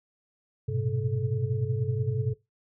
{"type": "tone cluster", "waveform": "sine", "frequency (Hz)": [102.3, 118, 128.6, 433.3], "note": ["G#2", "A#2", "C3", "A4"], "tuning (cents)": [-26, 22, -30, -27], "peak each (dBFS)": [-31, -32, -29, -35], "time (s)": [0.68, 2.34], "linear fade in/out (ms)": 10, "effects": ["noise-tail reverb RT60 0.2 s tail -18 dB re dry"]}